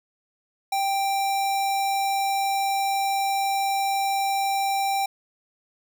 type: tone with notch filter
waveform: square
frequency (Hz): 786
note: G5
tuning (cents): +4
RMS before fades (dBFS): -24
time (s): 0.72-5.06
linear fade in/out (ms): 5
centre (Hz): 1600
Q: 1.5
effects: none